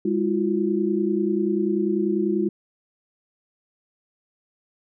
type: tone cluster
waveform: sine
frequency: 203.3 / 329.7 / 359.9 Hz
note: G#3 / E4 / F#4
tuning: -37 / 0 / -48 cents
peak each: -24 dBFS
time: 0.05-2.49 s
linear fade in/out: 5 ms
effects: none